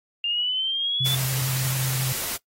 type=linear sweep; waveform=sine; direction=up; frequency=2794 to 3500 Hz; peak=-22 dBFS; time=0.24-1.15 s; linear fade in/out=2 ms
type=tone with vibrato; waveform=sine; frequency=130.81 Hz; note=C3; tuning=in tune; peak=-24 dBFS; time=1-2.13 s; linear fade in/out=10 ms; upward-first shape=sine; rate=11 Hz; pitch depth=20 cents each way
type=noise; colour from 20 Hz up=white; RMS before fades=-29 dBFS; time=1.05-2.37 s; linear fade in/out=10 ms
effects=noise-tail reverb RT60 0.1 s tail -20 dB re dry + AAC 48 kbps